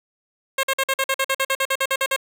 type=tone bursts; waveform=10% pulse; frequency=537 Hz; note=C5; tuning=45 cents sharp; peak=-10 dBFS; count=16; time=0.58-2.163 s; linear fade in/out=5 ms; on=53 ms; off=49 ms; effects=none